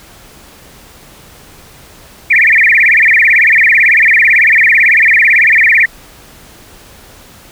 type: tone with vibrato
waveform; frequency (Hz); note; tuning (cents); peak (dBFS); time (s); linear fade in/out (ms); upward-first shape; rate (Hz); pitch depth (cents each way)
sine; 2066; C7; -22; -4; 2.3-5.86; 10; sine; 18; 270
effects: pink hiss -38 dBFS RMS until 7.51 s